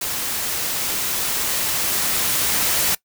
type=noise with level ramp; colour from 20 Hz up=white; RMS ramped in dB=-25 to -19 dBFS; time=0.01-2.95 s; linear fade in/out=5 ms; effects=noise-tail reverb RT60 0.1 s tail -21 dB re dry